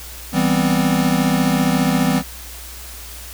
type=chord; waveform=square; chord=C major seventh; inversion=first; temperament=equal; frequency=164.81 / 196 / 246.9 / 261.6 Hz; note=E3 / G3 / B3 / C4; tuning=0 / 0 / 0 / 0 cents; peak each=-21 dBFS; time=0.32-2.23 s; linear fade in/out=50 ms; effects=added 60 Hz sine -36 dBFS peak until 3.33 s + white hiss -36 dBFS RMS until 3.33 s